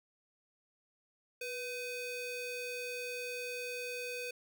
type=ring-modulated tone; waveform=square; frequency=1010 Hz; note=B5; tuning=39 cents sharp; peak=-36 dBFS; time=1.41-4.31 s; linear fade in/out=5 ms; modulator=1500 Hz; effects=none